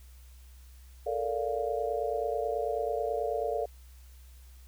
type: chord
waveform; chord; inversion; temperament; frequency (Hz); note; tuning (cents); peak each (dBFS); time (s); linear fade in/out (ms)
sine; Bb major seventh; third; just; 437 / 466.2 / 582.7 / 699.2; A4 / Bb4 / D5 / F5; -12 / 0 / -14 / +2; -34; 1.06-3.66; 10
effects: added 63 Hz sine -49 dBFS peak until 4.67 s + white hiss -62 dBFS RMS until 4.67 s